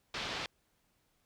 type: low-pass noise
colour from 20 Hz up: white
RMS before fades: -39 dBFS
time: 0.14-0.46 s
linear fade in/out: 2 ms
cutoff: 4300 Hz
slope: 24 dB/octave
effects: pink hiss -75 dBFS RMS until 1.25 s